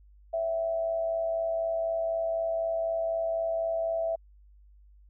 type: tone with amplitude modulation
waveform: sine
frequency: 660 Hz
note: E5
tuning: 2 cents sharp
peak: -24 dBFS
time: 0.33-4.16 s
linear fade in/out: 10 ms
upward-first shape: sine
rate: 104 Hz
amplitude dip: 50%
effects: added 50 Hz sine -53 dBFS peak until 5.09 s